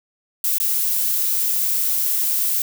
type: noise with dropouts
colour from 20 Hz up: violet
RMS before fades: -20 dBFS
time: 0.44-2.62 s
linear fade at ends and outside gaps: 2 ms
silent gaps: 0.583-0.6 s
effects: none